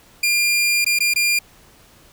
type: tone with dropouts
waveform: sawtooth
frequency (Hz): 2400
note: D7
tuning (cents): +37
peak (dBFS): -12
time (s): 0.23-1.39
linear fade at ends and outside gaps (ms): 5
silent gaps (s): 0.846-0.863 / 0.989-1.004 / 1.138-1.159
effects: pink hiss -50 dBFS RMS until 2.12 s